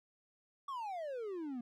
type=exponential sweep; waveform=triangle; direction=down; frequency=1148 to 233.1 Hz; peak=-37 dBFS; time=0.68-1.61 s; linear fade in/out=5 ms; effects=none